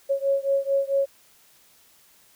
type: beating tone pair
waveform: sine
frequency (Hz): 549 / 553.5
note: C#5 / C#5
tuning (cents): -17 / -3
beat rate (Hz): 4.5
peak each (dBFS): -23 / -24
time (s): 0.09-1.06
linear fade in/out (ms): 20
effects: white hiss -57 dBFS RMS until 2.35 s